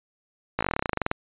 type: slowing click train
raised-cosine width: 0.5 ms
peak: -9 dBFS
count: 18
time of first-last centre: 0.59-1.114 s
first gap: 17 ms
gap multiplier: 1.07
effects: resampled to 8000 Hz